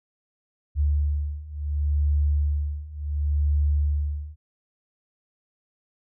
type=beating tone pair; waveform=sine; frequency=72.9 / 73.6 Hz; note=D2 / D2; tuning=-12 / +4 cents; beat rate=0.7 Hz; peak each=-25 / -23 dBFS; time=0.75-4.36 s; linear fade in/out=50 ms; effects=none